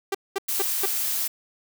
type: tone bursts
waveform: sawtooth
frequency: 392 Hz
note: G4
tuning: in tune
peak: -19 dBFS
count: 4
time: 0.12-0.858 s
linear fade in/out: 5 ms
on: 27 ms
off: 210 ms
type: noise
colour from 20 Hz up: blue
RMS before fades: -26 dBFS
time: 0.48-1.28 s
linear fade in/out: 10 ms
effects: none